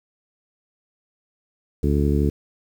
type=harmonic tone; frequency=72 Hz; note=D2; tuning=34 cents flat; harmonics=1 / 2 / 3 / 4 / 5 / 6; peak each=-20 / -23 / -25 / -26 / -27 / -28 dBFS; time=1.83-2.3 s; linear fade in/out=5 ms; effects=8-bit